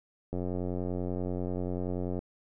click train, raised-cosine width 2 ms, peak -21 dBFS, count 169, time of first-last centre 0.33-2.19 s, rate 90.3 Hz, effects none

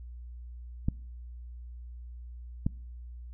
clicks, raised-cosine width 5 ms, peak -14 dBFS, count 2, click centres 0.885 / 2.665 s, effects noise-tail reverb RT60 0.6 s tail -25 dB re dry + added 60 Hz sine -41 dBFS peak until 3.33 s

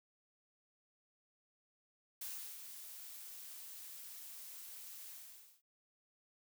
blue noise with ADSR envelope, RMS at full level -44 dBFS, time 2.21-5.62 s, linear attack 6 ms, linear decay 350 ms, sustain -7 dB, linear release 530 ms, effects none

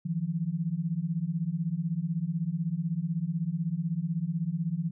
sine beating tone pair, 157.5 / 173.5 Hz, D#3 / F3, +21 / -11 cents, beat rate 16 Hz, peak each -31 / -30 dBFS, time 0.05-4.91 s, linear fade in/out 10 ms, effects none

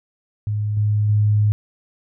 sine tone with level steps, 105.1 Hz, G#2, 21 cents sharp, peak -19 / -15 / -13 dBFS, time 0.47-1.52 s, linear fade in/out 0 ms, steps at 0.77 / 1.09 s, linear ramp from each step 2 ms, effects none

